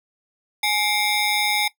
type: ring-modulated tone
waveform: 20% pulse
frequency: 1480 Hz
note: F#6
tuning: in tune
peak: -11 dBFS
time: 0.63-1.68 s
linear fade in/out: 5 ms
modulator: 642 Hz
effects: noise-tail reverb RT60 0.1 s tail -17 dB re dry